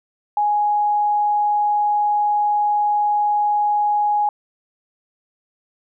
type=tone; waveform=sine; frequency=832 Hz; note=G#5; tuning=3 cents sharp; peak=-15 dBFS; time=0.37-4.29 s; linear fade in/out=2 ms; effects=none